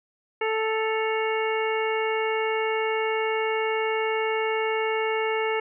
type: harmonic tone with a mistuned harmonic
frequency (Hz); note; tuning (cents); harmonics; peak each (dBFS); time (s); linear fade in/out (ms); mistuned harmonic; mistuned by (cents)
440; A4; 0; 1 / 2 / 3 / 4 / 5 / 6; -25 / -30 / -34 / -35 / -31 / -36; 0.41-5.6; 5; 6; +98
effects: none